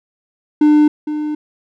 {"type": "tone pair in turn", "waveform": "triangle", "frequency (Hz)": [300.2, 301.7], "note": ["D4", "D4"], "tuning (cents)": [38, 47], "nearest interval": "unison", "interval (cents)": 9, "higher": "second", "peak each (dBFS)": [-5, -16], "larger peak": "first", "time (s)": [[0.61, 0.88], [1.07, 1.35]], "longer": "second", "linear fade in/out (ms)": 5, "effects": []}